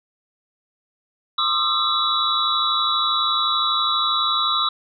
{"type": "tone cluster", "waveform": "sine", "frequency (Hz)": [1066, 1219, 1331, 3480, 3878], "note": ["C6", "D#6", "E6", "A7", "B7"], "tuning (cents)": [32, -36, 16, -20, -32], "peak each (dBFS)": [-28, -23, -26, -27, -21], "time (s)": [1.38, 4.69], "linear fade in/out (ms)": 5, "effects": []}